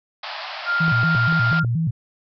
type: band-pass noise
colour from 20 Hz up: pink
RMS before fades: -32 dBFS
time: 0.23-1.6 s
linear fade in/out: 5 ms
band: 600 to 5100 Hz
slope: 96 dB/octave
type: tone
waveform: sine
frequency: 1398 Hz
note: F6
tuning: 1 cent sharp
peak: -18 dBFS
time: 0.65-1.65 s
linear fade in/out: 50 ms
type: tone with vibrato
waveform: sine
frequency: 138.59 Hz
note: C#3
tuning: in tune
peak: -18 dBFS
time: 0.8-1.91 s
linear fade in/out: 10 ms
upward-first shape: square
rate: 4.2 Hz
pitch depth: 280 cents each way
type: clicks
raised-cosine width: 2 ms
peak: -20 dBFS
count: 6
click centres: 0.881 / 1.032 / 1.149 / 1.325 / 1.529 / 1.647 s
effects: none